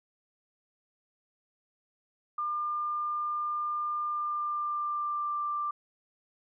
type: tone with pitch glide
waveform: sine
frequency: 1200 to 1182.1 Hz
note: D6 to D6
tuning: +37 to +11 cents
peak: -29 dBFS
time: 2.38-5.71 s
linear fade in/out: 5 ms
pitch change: -26 cents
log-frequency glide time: 4.06-5.38 s
effects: none